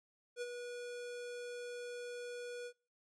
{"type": "tone with ADSR envelope", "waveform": "square", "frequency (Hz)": 485.6, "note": "B4", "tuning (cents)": -29, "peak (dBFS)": -38, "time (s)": [0.36, 2.73], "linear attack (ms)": 57, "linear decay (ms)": 34, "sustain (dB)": -6, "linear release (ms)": 67, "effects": ["noise-tail reverb RT60 0.4 s tail -26 dB re dry", "resampled to 22050 Hz"]}